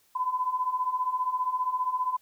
sine beating tone pair, 999 / 1014 Hz, B5 / B5, +20 / +45 cents, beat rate 15 Hz, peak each -31 / -27 dBFS, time 0.15-2.17 s, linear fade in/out 10 ms, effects white hiss -65 dBFS RMS until 2.21 s

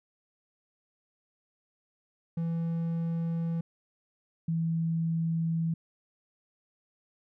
triangle / sine tone pair in turn, 166.4 / 164.3 Hz, E3 / E3, +17 / -5 cents, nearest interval unison, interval 22 cents, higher first, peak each -26 dBFS, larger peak neither, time 2.37-3.61 / 4.48-5.74 s, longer second, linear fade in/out 5 ms, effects none

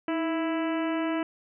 harmonic tone with a mistuned harmonic, 330 Hz, E4, 2 cents sharp, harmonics 1 / 2 / 3 / 4 / 5 / 6 / 7 / 8 / 9, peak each -27 / -33 / -37 / -39 / -41 / -43 / -44 / -45 / -46 dBFS, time 0.08-1.23 s, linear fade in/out 2 ms, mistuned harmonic 1, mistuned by -55 cents, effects none

